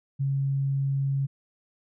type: tone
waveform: sine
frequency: 137.4 Hz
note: C#3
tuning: 15 cents flat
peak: -23 dBFS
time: 0.19-1.27 s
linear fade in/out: 20 ms
effects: none